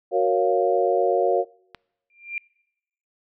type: chord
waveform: sine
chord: Gb major seventh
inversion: none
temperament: equal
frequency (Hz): 370 / 466.2 / 554.4 / 698.5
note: Gb4 / Bb4 / Db5 / F5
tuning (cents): 0 / 0 / 0 / 0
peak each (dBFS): -23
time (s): 0.11-1.45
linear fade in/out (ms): 50
type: click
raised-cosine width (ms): 0.3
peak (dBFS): -21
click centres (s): 1.747
type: tone with exponential growth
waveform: sine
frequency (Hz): 2382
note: D7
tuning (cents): +24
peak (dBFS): -23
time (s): 2.1-2.38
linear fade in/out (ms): 1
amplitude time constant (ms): 60
effects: noise-tail reverb RT60 0.9 s tail -26 dB re dry